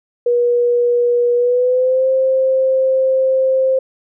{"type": "tone with pitch glide", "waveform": "sine", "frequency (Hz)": [482.1, 525.7], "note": ["B4", "C5"], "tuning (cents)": [-42, 8], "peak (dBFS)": -11, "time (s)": [0.26, 3.79], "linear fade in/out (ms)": 5, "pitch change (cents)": 150, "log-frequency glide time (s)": [1.35, 2.08], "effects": []}